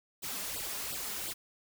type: noise with flanger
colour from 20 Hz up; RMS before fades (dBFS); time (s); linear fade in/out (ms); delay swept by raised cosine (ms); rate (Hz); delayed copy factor
white; -38; 0.22-1.34; 20; 0.23 to 4.93; 2.8; +0.95
effects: none